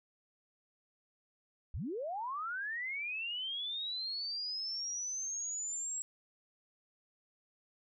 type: linear sweep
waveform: sine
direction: up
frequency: 43.41 to 7700 Hz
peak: -36 dBFS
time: 1.74-6.02 s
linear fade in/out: 0 ms
effects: none